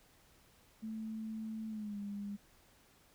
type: tone with pitch glide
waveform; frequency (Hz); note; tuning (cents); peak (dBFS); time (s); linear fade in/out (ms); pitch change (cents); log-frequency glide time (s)
sine; 220 to 202.9; A3 to G#3; 0 to -40; -39; 0.82-2.37; 20; -140; 1.68-1.98
effects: pink hiss -66 dBFS RMS until 3.14 s